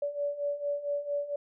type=beating tone pair; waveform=sine; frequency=573 / 577.4 Hz; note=D5 / D5; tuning=-43 / -30 cents; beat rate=4.4 Hz; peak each=-35 / -31 dBFS; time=0.02-1.36 s; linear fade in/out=5 ms; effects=none